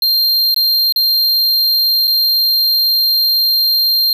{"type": "tone with dropouts", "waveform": "square", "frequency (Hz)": 4186, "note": "C8", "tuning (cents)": 0, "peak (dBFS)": -11, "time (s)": [0.02, 4.13], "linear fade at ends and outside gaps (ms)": 2, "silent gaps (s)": [[0.544, 0.562], [0.924, 0.96], [2.073, 2.077]], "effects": []}